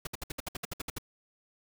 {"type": "noise bursts", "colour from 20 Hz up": "pink", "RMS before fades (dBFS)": -36, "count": 12, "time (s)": [0.05, 0.984], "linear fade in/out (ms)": 5, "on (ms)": 21, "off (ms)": 62, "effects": []}